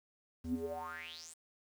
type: tone with band-pass filter sweep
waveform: square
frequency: 82 Hz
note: E2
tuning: 9 cents flat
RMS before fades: -42 dBFS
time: 0.44-1.34 s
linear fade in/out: 10 ms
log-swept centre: 170 to 9000 Hz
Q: 8.3
effects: 10-bit